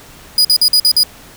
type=tone bursts; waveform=40% pulse; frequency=4929 Hz; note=D#8; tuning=17 cents flat; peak=-6 dBFS; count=6; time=0.38-1.033 s; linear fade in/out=2 ms; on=68 ms; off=49 ms; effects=pink hiss -39 dBFS RMS until 1.36 s